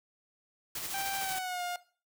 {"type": "noise with tremolo", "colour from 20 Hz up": "white", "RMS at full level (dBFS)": -37, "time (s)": [0.75, 1.39], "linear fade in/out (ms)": 5, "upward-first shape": "square", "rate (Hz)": 13, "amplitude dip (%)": 30}
{"type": "tone with pitch glide", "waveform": "sawtooth", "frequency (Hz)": [784, 710.7], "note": ["G5", "F5"], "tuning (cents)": [0, 30], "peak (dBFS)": -30, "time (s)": [0.94, 1.76], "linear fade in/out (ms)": 2, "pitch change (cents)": -170, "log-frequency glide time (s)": [1.18, 1.62]}
{"effects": ["noise-tail reverb RT60 0.4 s tail -18 dB re dry"]}